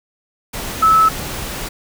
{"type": "tone in noise", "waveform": "sine", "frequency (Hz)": 1303, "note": "E6", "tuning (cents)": -20, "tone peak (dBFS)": -8, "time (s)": [0.82, 1.09], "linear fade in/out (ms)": 10, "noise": "pink", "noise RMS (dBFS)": -26, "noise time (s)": [0.53, 1.69], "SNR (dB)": 15, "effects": []}